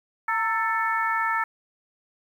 harmonic tone with a mistuned harmonic, 441.5 Hz, A4, 6 cents sharp, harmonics 2 / 3 / 4 / 5, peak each -27 / -26 / -27 / -33 dBFS, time 0.28-1.44 s, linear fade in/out 5 ms, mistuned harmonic 2, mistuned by +57 cents, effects 9-bit

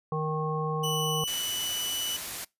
harmonic tone, 155.56 Hz, D#3, in tune, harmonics 1 / 3 / 5 / 7, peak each -30 / -32 / -37 / -34 dBFS, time 0.12-1.24 s, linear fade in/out 2 ms
sawtooth tone, 2971 Hz, F#7, 6 cents sharp, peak -27 dBFS, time 0.83-2.17 s, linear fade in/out 10 ms
white noise, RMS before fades -36 dBFS, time 1.27-2.45 s, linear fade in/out 10 ms
effects noise-tail reverb RT60 0.2 s tail -23 dB re dry + resampled to 32000 Hz

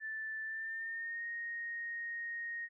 sine tone with pitch glide, 1760 to 1864.7 Hz, A6 to A#6, 0 to 0 cents, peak -38 dBFS, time 0-2.69 s, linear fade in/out 50 ms, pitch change +100 cents, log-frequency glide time 0.43-1.25 s, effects none

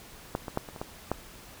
clicks, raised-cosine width 1 ms, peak -14 / -21 / -13 / -27 / -27 / -19 / -13 dBFS, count 7, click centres 0.351 / 0.482 / 0.574 / 0.688 / 0.762 / 0.815 / 1.116 s, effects pink hiss -49 dBFS RMS until 1.6 s

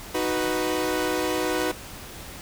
sawtooth chord, B major, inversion first, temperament equal, 311.1 / 370 / 493.9 Hz, D#4 / F#4 / B4, 0 / 0 / 0 cents, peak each -24 dBFS, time 0.14-1.72 s, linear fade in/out 10 ms, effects pink hiss -40 dBFS RMS until 2.41 s

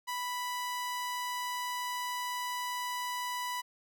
sawtooth tone, 987.8 Hz, B5, in tune, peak -30 dBFS, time 0.07-3.62 s, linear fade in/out 20 ms, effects none

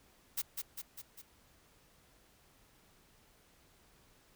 blue noise with echo, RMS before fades -35 dBFS, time 0.37-0.42 s, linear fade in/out 10 ms, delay 200 ms, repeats 4, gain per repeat -4 dB, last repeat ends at 1.22 s, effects pink hiss -66 dBFS RMS until 4.35 s

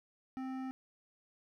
sine tone with hard clipping, 261.6 Hz, C4, in tune, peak -40 dBFS, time 0.37-0.71 s, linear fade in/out 0 ms, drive 13 dB, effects none

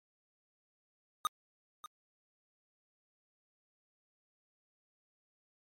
square tone with echo, 1233 Hz, D#6, 16 cents flat, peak -29 dBFS, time 1.25-1.27 s, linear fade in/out 0 ms, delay 590 ms, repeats 1, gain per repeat -15 dB, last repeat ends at 1.86 s, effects MP3 64 kbps

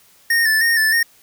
square tone with vibrato, 1800 Hz, A6, 39 cents sharp, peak -14 dBFS, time 0.3-1.03 s, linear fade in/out 5 ms, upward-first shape square, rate 3.2 Hz, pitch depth 44 cents each way, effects white hiss -52 dBFS RMS until 1.22 s

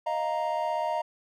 triangle chord, Eb suspended second, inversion none, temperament equal, 622.3 / 698.5 / 932.3 Hz, Eb5 / F5 / Bb5, 0 / 0 / 0 cents, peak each -29 / -30 / -28 dBFS, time 0.06-1.02 s, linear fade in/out 10 ms, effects none

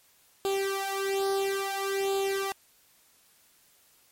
sawtooth tone with flanger, 391.4 Hz, G4, 3 cents flat, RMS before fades -29 dBFS, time 0.45-2.52 s, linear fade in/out 0 ms, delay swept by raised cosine 0.26 to 2.36 ms, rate 0.59 Hz, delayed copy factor +0.85, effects white hiss -62 dBFS RMS until 4.11 s + MP3 64 kbps

